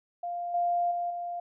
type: tone with level steps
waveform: sine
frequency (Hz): 698.5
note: F5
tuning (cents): 0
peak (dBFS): -31 / -24 / -28 / -32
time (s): 0.23-1.4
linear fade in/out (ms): 5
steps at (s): 0.54 / 0.91 / 1.1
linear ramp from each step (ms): 5
effects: none